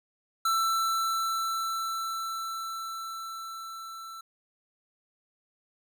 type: tone with level ramp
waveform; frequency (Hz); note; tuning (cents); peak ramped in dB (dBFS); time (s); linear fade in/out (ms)
square; 1334; E6; +20; -24 to -41; 0.45-4.21; 5
effects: none